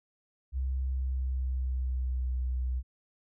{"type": "tone with pitch glide", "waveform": "sine", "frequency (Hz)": [65.41, 62.96], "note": ["C2", "B1"], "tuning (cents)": [0, 34], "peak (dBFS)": -28, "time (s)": [0.52, 2.83], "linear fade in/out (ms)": 50, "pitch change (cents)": -66, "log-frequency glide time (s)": [0.8, 2.35], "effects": []}